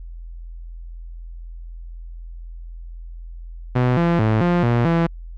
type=tone with pitch steps; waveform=sawtooth; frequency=124.8 / 170.4 / 109.4 / 175.1 / 119.1 / 167.4 Hz; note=B2 / F3 / A2 / F3 / A#2 / E3; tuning=+19 / -42 / -9 / +5 / +38 / +27 cents; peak=-11 dBFS; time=3.75-5.07 s; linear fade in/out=10 ms; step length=220 ms; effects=added 42 Hz sine -32 dBFS peak until 5.37 s + low-pass 2000 Hz 12 dB/octave